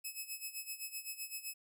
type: tone with tremolo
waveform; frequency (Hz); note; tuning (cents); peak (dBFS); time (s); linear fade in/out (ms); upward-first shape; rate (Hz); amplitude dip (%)
5% pulse; 2580; E7; -38; -30; 0.04-1.54; 10; sine; 7.8; 80
effects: none